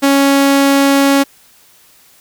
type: tone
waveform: sawtooth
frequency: 277.2 Hz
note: C#4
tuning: in tune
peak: -4 dBFS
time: 0.02-1.24 s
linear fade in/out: 20 ms
effects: white hiss -47 dBFS RMS until 2.2 s